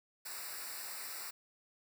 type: noise with comb filter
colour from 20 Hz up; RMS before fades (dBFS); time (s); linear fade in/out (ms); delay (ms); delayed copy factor
white; -44; 0.25-1.31; 10; 0.31; -1
effects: none